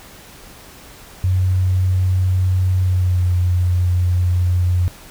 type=tone with pitch glide; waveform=sine; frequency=92.5 to 89.45 Hz; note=F#2 to F2; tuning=0 to +42 cents; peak=-13 dBFS; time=1.24-4.88 s; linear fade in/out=0 ms; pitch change=-58 cents; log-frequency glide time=2.81-3.27 s; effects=pink hiss -41 dBFS RMS until 5.1 s